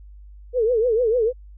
sine tone with vibrato, 466.2 Hz, A#4, in tune, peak -16 dBFS, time 0.53-1.33 s, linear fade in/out 50 ms, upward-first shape triangle, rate 6.7 Hz, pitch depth 180 cents each way, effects added 50 Hz sine -40 dBFS peak until 1.57 s

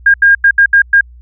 sine tone bursts at uneven times, 1616 Hz, G#6, 48 cents flat, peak -3 dBFS, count 6, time 0.06-0.14 / 0.22-0.35 / 0.44-0.51 / 0.58-0.66 / 0.73-0.82 / 0.93-1.01 s, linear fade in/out 5 ms, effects added 60 Hz sine -34 dBFS peak until 1.21 s

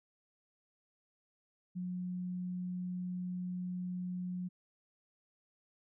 sine tone, 180.6 Hz, F#3, 42 cents flat, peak -36 dBFS, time 1.75-4.49 s, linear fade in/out 20 ms, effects none

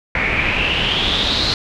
pink noise with low-pass filter sweep, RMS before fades -18 dBFS, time 0.15-1.54 s, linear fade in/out 2 ms, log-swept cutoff 2100 to 4300 Hz, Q 7.3, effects none

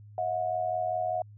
sine tone pair together, 637.9 / 723 Hz, D#5 / F#5, +43 / -40 cents, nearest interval major second, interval 217 cents, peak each -31 / -29 dBFS, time 0.18-1.22 s, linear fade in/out 2 ms, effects added 104 Hz sine -47 dBFS peak until 1.37 s

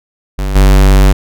square tone with level steps, 48.38 Hz, G1, 22 cents flat, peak -14 / -4 dBFS, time 0.38-1.13 s, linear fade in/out 10 ms, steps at 0.55 s, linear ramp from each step 10 ms, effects none

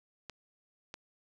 clicks, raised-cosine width 0.2 ms, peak -25 dBFS, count 2, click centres 0.297 / 0.941 s, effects none

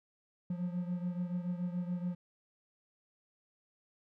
triangle beating tone pair, 176 / 183 Hz, F3 / F#3, +14 / -19 cents, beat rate 7 Hz, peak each -33 / -38 dBFS, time 0.5-2.15 s, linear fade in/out 5 ms, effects none

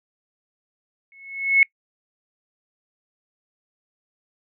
sine tone with exponential growth, 2192 Hz, C#7, 20 cents flat, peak -9 dBFS, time 1.12-1.63 s, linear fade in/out 1 ms, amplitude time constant 110 ms, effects noise-tail reverb RT60 0.1 s tail -25 dB re dry

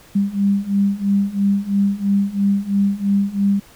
sine beating tone pair, 197.8 / 200.8 Hz, G3 / G3, +16 / +42 cents, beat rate 3 Hz, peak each -19 / -17 dBFS, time 0.15-3.6 s, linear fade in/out 10 ms, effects pink hiss -47 dBFS RMS until 3.75 s

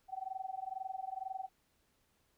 sine tone with amplitude modulation, 761 Hz, F#5, 48 cents sharp, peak -35 dBFS, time 0.08-1.49 s, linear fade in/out 50 ms, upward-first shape sine, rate 22.1 Hz, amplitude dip 95%, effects pink hiss -75 dBFS RMS until 2.37 s

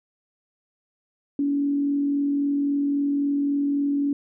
sine tone with frequency modulation, 283.6 Hz, C#4, 40 cents sharp, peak -20 dBFS, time 1.39-4.13 s, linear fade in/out 2 ms, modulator 43.7 Hz, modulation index 0.22, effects none

